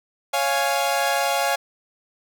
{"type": "chord", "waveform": "sawtooth", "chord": "Db major", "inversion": "none", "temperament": "equal", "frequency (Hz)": [554.4, 698.5, 830.6], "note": ["Db5", "F5", "Ab5"], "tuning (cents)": [0, 0, 0], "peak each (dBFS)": [-21, -20, -20], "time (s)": [0.33, 1.56], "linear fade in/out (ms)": 10, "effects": []}